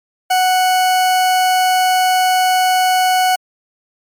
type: tone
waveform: 40% pulse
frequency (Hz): 740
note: F#5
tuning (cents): 0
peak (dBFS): -10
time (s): 0.3-3.36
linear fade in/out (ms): 10
effects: MP3 96 kbps